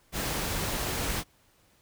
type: noise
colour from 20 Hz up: pink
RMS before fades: -31 dBFS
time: 0.12-1.24 s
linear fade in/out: 50 ms
effects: pink hiss -64 dBFS RMS until 1.81 s